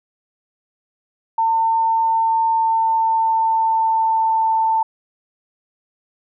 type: tone with pitch glide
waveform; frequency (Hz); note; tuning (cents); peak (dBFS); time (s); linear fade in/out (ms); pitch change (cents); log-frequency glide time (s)
sine; 902 to 891.1; A5 to A5; +43 to +22; -14; 1.38-4.83; 5; -21; 2.05-4.47
effects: none